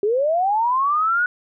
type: linear sweep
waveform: sine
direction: up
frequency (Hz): 392 to 1480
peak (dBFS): -16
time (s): 0.03-1.26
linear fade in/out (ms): 2
effects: none